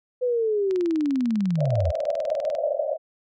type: linear sweep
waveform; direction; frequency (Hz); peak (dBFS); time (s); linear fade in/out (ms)
sine; down; 507 to 71.4; -20; 0.21-1.92; 20
type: click train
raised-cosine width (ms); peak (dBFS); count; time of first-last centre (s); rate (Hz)
0.2; -22; 38; 0.71-2.551; 20.1
type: band-pass noise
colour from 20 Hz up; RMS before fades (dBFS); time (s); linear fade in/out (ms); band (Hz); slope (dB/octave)
white; -26; 1.57-2.98; 50; 550 to 650; 96
effects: none